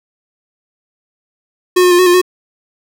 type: tone with pitch steps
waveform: square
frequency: 363 / 359.8 / 352.2 / 367.3 / 352.9 / 364.8 Hz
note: F#4 / F#4 / F4 / F#4 / F4 / F#4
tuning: -33 / -48 / +15 / -13 / +18 / -24 cents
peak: -7 dBFS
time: 1.76-2.216 s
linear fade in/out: 10 ms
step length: 76 ms
effects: none